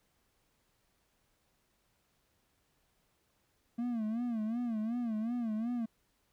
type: tone with vibrato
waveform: triangle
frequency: 228.9 Hz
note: A#3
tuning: 31 cents flat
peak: -30 dBFS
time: 3.78-5.86 s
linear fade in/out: 10 ms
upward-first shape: sine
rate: 2.7 Hz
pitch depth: 120 cents each way
effects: pink hiss -75 dBFS RMS until 6.32 s